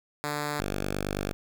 5% pulse tone pair in turn, 147.5 / 49.22 Hz, D3 / G1, +8 / +8 cents, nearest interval octave + perfect fifth, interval 1900 cents, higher first, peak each -18 / -18 dBFS, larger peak neither, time 0.24-0.6 / 0.6-1.33 s, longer second, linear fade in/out 0 ms, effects none

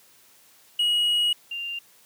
triangle / sine tone pair in turn, 2900 / 2789 Hz, F#7 / F7, -35 / -3 cents, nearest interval minor second, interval 68 cents, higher first, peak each -18 / -29 dBFS, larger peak first, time 0.79-1.33 / 1.51-1.79 s, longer first, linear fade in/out 5 ms, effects white hiss -56 dBFS RMS until 2.05 s + high-pass 100 Hz 12 dB/octave

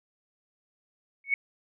sine tone with exponential growth, 2217 Hz, C#7, in tune, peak -17 dBFS, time 1.24-1.34 s, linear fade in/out 2 ms, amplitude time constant 21 ms, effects none

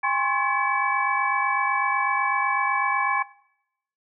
sine tone cluster, 809 / 1045 / 1093 / 1704 / 2290 Hz, G#5 / C6 / C#6 / G#6 / D7, -46 / -2 / -25 / +44 / -44 cents, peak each -27 dBFS, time 0.03-3.23 s, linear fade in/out 10 ms, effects noise-tail reverb RT60 0.8 s tail -20 dB re dry

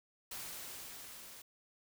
white noise with level ramp, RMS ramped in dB -44 to -53 dBFS, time 0.31-1.42 s, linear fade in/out 5 ms, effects none

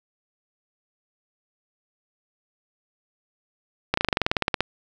slowing click train, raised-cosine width 0.3 ms, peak -4 dBFS, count 15, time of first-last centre 3.94-4.606 s, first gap 34 ms, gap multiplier 1.05, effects none

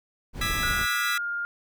brown noise, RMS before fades -32 dBFS, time 0.33-0.87 s, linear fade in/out 50 ms
25% pulse chord, E dominant seventh, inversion third, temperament equal with one note detuned, 1198 / 1318.5 / 1661.2 / 1975.5 Hz, D6 / E6 / G#6 / B6, +34 / 0 / 0 / 0 cents, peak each -30 / -28 / -29 / -26 dBFS, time 0.41-1.18 s, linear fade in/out 5 ms
sine tone with pitch glide, 1444 to 1408.6 Hz, F#6 to F6, -43 to +14 cents, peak -27 dBFS, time 0.63-1.45 s, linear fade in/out 0 ms, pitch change -43 cents, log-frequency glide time 0.81-1.27 s
effects none

